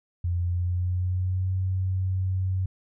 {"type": "tone with pitch glide", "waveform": "sine", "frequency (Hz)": [87.4, 93.67], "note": ["F2", "F#2"], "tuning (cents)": [2, 22], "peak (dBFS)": -23, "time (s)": [0.24, 2.66], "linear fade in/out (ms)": 5, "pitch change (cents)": 120, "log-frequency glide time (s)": [0.39, 1.53], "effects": []}